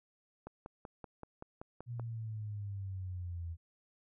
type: click train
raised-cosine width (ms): 1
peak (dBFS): -31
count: 9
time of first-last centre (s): 0.47-1.997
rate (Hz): 5.24
type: exponential sweep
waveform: sine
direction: down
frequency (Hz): 121.1 to 82.41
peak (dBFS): -38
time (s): 1.86-3.57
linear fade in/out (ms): 50
effects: none